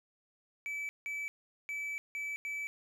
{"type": "tone bursts at uneven times", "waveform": "triangle", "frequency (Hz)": 2304, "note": "D7", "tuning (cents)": -34, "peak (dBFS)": -34, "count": 5, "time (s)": [[0.66, 0.89], [1.06, 1.28], [1.69, 1.98], [2.15, 2.36], [2.45, 2.67]], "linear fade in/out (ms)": 0, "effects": []}